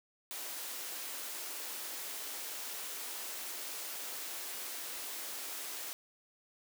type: high-pass noise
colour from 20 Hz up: white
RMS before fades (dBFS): -42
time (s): 0.31-5.93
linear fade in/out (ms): 0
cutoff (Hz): 280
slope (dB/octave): 24
effects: none